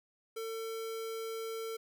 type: tone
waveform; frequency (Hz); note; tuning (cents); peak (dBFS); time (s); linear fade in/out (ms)
square; 450; A4; +39; -38; 0.36-1.77; 10
effects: none